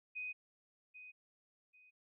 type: tone with echo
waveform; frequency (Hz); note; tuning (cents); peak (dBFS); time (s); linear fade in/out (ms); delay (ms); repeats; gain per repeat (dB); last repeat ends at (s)
sine; 2500; D#7; +8; -40; 0.15-0.33; 20; 790; 2; -11; 1.91
effects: none